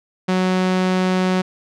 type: tone with low-pass filter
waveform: sawtooth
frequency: 185 Hz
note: F#3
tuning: in tune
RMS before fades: -18 dBFS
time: 0.28-1.42 s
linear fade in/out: 10 ms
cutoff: 5200 Hz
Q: 0.66
effects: none